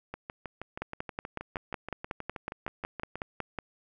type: two click trains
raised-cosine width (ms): 0.5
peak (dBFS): -22 / -18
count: 20 / 16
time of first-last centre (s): 0.14-3.156 / 0.82-3.588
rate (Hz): 6.3 / 5.42
effects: none